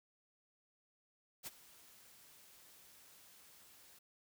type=noise with ADSR envelope; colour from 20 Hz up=white; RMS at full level=-44 dBFS; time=1.43-3.99 s; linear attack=39 ms; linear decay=25 ms; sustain=-18 dB; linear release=7 ms; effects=none

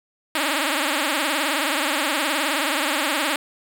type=tone with vibrato; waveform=5% pulse; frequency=293.7 Hz; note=D4; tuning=in tune; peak=-9 dBFS; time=0.35-3.36 s; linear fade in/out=2 ms; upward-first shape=triangle; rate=19 Hz; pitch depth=190 cents each way; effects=none

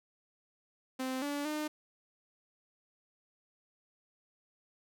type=tone with pitch steps; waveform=sawtooth; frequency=259.7 / 287.9 / 303.5 Hz; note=C4 / D4 / D#4; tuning=-13 / -34 / -43 cents; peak=-30 dBFS; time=0.99-1.68 s; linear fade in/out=10 ms; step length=230 ms; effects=none

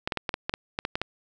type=clicks; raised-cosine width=0.3 ms; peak=-11 dBFS; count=11; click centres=0.075 / 0.122 / 0.173 / 0.292 / 0.341 / 0.495 / 0.539 / 0.789 / 0.851 / 0.955 / 1.016 s; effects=none

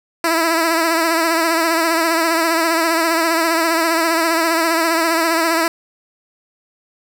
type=tone with vibrato; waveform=10% pulse; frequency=329.2 Hz; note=E4; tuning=2 cents flat; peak=-6 dBFS; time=0.24-5.68 s; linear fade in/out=2 ms; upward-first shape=triangle; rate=15 Hz; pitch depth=61 cents each way; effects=none

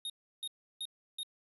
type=tone bursts; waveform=square; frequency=3716 Hz; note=A#7; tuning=6 cents flat; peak=-37 dBFS; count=4; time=0.05-1.232 s; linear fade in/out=2 ms; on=48 ms; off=330 ms; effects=resampled to 32000 Hz

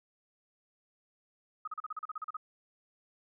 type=tone bursts; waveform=sine; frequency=1259 Hz; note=D#6; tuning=20 cents sharp; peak=-35 dBFS; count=12; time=1.65-2.369 s; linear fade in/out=5 ms; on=26 ms; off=37 ms; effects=none

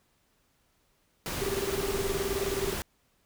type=noise; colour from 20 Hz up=pink; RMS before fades=-34 dBFS; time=1.26-2.82 s; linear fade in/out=0 ms
type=tone with tremolo; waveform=triangle; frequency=393.5 Hz; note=G4; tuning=7 cents sharp; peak=-25 dBFS; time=1.41-2.74 s; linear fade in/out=10 ms; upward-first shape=square; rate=19 Hz; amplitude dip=80%
effects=pink hiss -70 dBFS RMS until 3.25 s

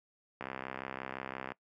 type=click train; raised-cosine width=0.5 ms; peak=-23 dBFS; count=74; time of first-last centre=0.41-1.519 s; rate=65.8 Hz; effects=noise-tail reverb RT60 0.1 s tail -22 dB re dry + high-pass 150 Hz 12 dB/octave

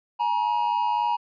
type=tone pair together; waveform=triangle; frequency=847 / 950.7 Hz; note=G#5 / A#5; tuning=+34 / +34 cents; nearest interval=major second; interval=200 cents; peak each=-24 / -21 dBFS; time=0.19-1.17 s; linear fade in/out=20 ms; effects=resampled to 11025 Hz

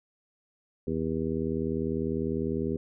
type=harmonic tone; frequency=80 Hz; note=D#2; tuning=49 cents sharp; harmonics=1 / 2 / 3 / 4 / 5 / 6; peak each=-37 / -34 / -32 / -36 / -32 / -38 dBFS; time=0.87-2.77 s; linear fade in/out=5 ms; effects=none

